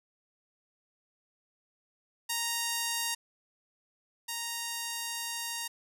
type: tone pair in turn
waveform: 5% pulse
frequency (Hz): 932.3 / 932.3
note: A#5 / A#5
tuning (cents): 0 / 0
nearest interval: unison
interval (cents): 0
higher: neither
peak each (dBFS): -18 / -22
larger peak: first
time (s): 2.29-3.15 / 4.28-5.68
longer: second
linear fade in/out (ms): 10
effects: none